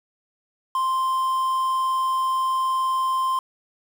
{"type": "tone with quantisation", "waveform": "triangle", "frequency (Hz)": 1046.5, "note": "C6", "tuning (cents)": 0, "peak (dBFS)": -18, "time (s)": [0.75, 3.39], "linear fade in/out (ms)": 2, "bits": 7, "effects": []}